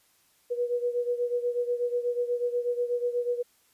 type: beating tone pair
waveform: sine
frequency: 483.1 / 491.3 Hz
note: B4 / B4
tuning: -38 / -9 cents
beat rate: 8.2 Hz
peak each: -27 / -31 dBFS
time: 0.5-3.43 s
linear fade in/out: 20 ms
effects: white hiss -65 dBFS RMS until 3.73 s + resampled to 32000 Hz